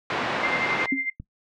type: band-pass noise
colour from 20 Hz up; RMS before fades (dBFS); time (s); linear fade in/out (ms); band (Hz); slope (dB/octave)
white; -27; 0.1-0.86; 2; 150 to 1800; 12
type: tone with tremolo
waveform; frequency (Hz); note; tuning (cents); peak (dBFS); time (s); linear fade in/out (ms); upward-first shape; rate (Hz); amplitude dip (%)
sine; 2093; C7; 0; -23; 0.43-1.1; 5; sine; 11; 65
type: tone with exponential decay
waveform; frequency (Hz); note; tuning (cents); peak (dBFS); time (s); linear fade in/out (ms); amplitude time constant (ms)
sine; 270; C#4; -45; -18; 0.92-1.06; 5; 29
type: click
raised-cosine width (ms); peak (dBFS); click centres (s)
5; -24; 1.2
effects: noise-tail reverb RT60 0.1 s tail -18 dB re dry + low-pass 5000 Hz 12 dB/octave